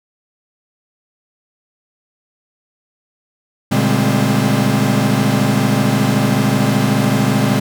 45% pulse tone cluster, 118.5 / 143.7 / 198.3 / 211.7 / 262.1 Hz, A#2 / D3 / G3 / G#3 / C4, +29 / -37 / +20 / +33 / +3 cents, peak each -19 dBFS, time 3.71-7.6 s, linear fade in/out 10 ms, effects none

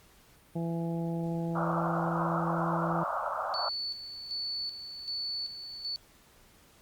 harmonic tone, 167.3 Hz, E3, 26 cents sharp, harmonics 1 / 2 / 3 / 4 / 5, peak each -31 / -37 / -41 / -43 / -45 dBFS, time 0.55-3.04 s, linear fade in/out 10 ms
white band-pass noise, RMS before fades -33 dBFS, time 1.55-3.69 s, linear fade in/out 5 ms, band 550 to 1400 Hz, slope 96 dB/octave
sine tone with tremolo, 4465 Hz, C#8, 12 cents sharp, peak -32 dBFS, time 3.54-5.96 s, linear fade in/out 0 ms, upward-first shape square, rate 1.3 Hz, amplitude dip 60%
effects pink hiss -60 dBFS RMS until 6.81 s + Opus 48 kbps

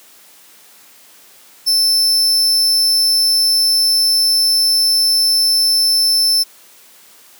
40% pulse tone, 5300 Hz, E8, 9 cents sharp, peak -10 dBFS, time 1.66-6.44 s, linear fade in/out 20 ms, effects white hiss -45 dBFS RMS until 7.39 s + high-pass 200 Hz 12 dB/octave

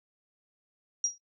sine tone with exponential decay, 5710 Hz, F8, 37 cents sharp, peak -22 dBFS, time 1.04-1.18 s, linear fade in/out 2 ms, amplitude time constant 30 ms, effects noise-tail reverb RT60 0.1 s tail -17 dB re dry

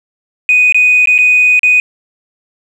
sine tone with dropouts, 2489 Hz, D#7, in tune, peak -4 dBFS, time 0.49-1.8 s, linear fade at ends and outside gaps 1 ms, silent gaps 0.724-0.745 / 1.057-1.073 / 1.18-1.187 / 1.593-1.632 s, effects tanh soft clip ceiling -1 dBFS + 7-bit

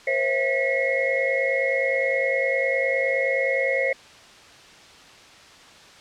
sine tone cluster, 486.3 / 536 / 665 / 1945 / 2165 Hz, B4 / C5 / E5 / B6 / C#7, -27 / +42 / +15 / -27 / -41 cents, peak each -31 / -23 / -32 / -28 / -25 dBFS, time 0.07-3.93 s, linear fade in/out 5 ms, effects white hiss -47 dBFS RMS until 6 s + low-pass 5000 Hz 12 dB/octave

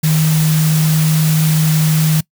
sine tone in noise, 156.5 Hz, D#3, 10 cents sharp, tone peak -10 dBFS, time 0.03-2.21 s, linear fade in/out 10 ms, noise white, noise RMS -22 dBFS, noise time 0.03-2.21 s, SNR +9 dB, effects noise-tail reverb RT60 0.1 s tail -23 dB re dry

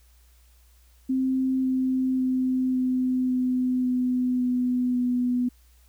sine tone with pitch steps, 261.6 / 259.5 / 257.4 / 255.3 / 253.3 / 251.2 / 249.2 / 247.2 Hz, C4 / C4 / C4 / C4 / B3 / B3 / B3 / B3, 0 / -14 / -28 / -42 / +44 / +30 / +16 / +2 cents, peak -21 dBFS, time 1.09-5.49 s, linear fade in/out 10 ms, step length 550 ms, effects added 60 Hz sine -54 dBFS peak until 5.88 s + white hiss -63 dBFS RMS until 5.88 s

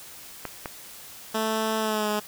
clicks, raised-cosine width 0.5 ms, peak -16 dBFS, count 2, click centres 0.453 / 0.658 s
10% pulse tone with pitch glide, 219.9 to 210.3 Hz, A3 to G#3, -1 to +22 cents, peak -16 dBFS, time 1.34-2.2 s, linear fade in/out 10 ms, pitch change -77 cents, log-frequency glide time 1.79-2.09 s
effects white hiss -44 dBFS RMS until 2.27 s

